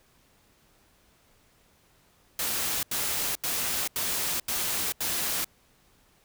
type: noise bursts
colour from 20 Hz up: white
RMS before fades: -29 dBFS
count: 6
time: 2.39-5.445 s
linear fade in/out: 2 ms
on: 440 ms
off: 83 ms
effects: pink hiss -63 dBFS RMS until 6.24 s